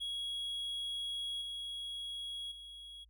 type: tone with level steps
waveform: triangle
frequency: 3322 Hz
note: G#7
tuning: in tune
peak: -35 / -38 / -46 dBFS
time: 0-3.05 s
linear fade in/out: 20 ms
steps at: 1.41 / 2.51 s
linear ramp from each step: 10 ms
effects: added 55 Hz sine -61 dBFS peak until 3.09 s